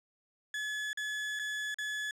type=tone with dropouts; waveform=35% pulse; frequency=1709 Hz; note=G#6; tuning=49 cents sharp; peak=-32 dBFS; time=0.54-2.11 s; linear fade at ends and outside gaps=2 ms; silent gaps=0.931-0.973 / 1.391-1.395 / 1.744-1.785 s; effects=low-pass 8000 Hz 12 dB/octave